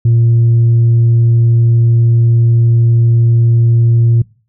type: tone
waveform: sine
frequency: 116.54 Hz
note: A#2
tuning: in tune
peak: -4 dBFS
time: 0.05-4.22 s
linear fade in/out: 5 ms
effects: noise-tail reverb RT60 0.4 s tail -24 dB re dry + tanh soft clip ceiling -4 dBFS